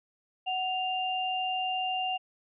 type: tone pair together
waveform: sine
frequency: 743.9 / 2794 Hz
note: F#5 / F7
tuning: +9 / 0 cents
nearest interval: octave + major seventh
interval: 2291 cents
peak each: -30 / -32 dBFS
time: 0.46-2.18 s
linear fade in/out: 20 ms
effects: none